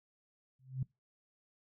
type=tone with exponential growth; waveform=sine; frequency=130.81 Hz; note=C3; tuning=in tune; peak=-29 dBFS; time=0.59-0.83 s; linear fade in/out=5 ms; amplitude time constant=52 ms; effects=noise-tail reverb RT60 0.2 s tail -22 dB re dry